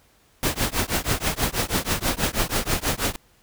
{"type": "noise with tremolo", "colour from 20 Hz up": "pink", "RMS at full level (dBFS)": -20, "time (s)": [0.43, 3.16], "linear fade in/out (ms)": 0, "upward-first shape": "triangle", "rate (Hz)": 6.2, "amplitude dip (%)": 100, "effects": ["pink hiss -59 dBFS RMS until 3.42 s"]}